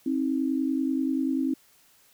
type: tone pair together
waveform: sine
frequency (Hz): 266.1 / 316.4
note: C4 / D#4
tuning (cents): +29 / +29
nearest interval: minor third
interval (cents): 300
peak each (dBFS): -25 / -28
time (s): 0.06-1.54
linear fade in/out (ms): 5
effects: white hiss -60 dBFS RMS until 2.13 s